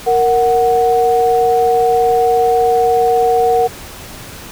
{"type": "tone pair together", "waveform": "sine", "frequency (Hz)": [465.3, 740], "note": ["A#4", "F#5"], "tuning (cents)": [-3, 0], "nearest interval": "minor sixth", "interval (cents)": 803, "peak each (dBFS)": -12, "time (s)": [0.06, 3.68], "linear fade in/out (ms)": 20, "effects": ["pink hiss -32 dBFS RMS until 4.51 s"]}